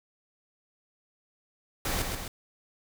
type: noise with echo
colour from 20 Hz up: pink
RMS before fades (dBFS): -30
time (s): 1.85-2.02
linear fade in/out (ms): 2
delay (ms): 130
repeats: 2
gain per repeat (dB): -4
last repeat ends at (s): 2.28
effects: none